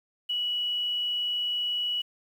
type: tone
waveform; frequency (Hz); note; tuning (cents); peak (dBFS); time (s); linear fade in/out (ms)
sine; 2934; F#7; -15; -26; 0.29-2.02; 10
effects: 9-bit